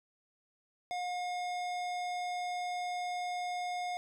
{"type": "tone with hard clipping", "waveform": "sine", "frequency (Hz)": 717, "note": "F5", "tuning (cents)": 45, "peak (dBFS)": -36, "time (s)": [0.91, 3.97], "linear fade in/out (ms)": 0, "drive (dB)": 16, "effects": []}